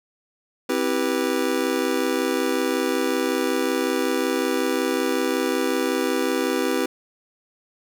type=chord; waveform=square; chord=C major seventh; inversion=none; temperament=just; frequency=261.6 / 327 / 392.4 / 490.5 Hz; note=C4 / E4 / G4 / B4; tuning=0 / -14 / +2 / -12 cents; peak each=-27 dBFS; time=0.69-6.86 s; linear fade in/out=5 ms; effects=none